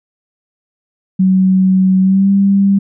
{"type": "tone with pitch glide", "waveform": "sine", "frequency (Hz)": [188, 197.46], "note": ["F#3", "G3"], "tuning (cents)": [28, 13], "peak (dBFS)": -7, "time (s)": [1.19, 2.79], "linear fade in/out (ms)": 10, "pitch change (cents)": 85, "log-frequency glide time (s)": [2.01, 2.3], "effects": []}